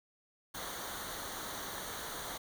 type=noise with comb filter; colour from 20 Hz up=pink; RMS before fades=-42 dBFS; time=0.54-2.38 s; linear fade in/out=10 ms; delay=0.39 ms; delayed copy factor=-0.7; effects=none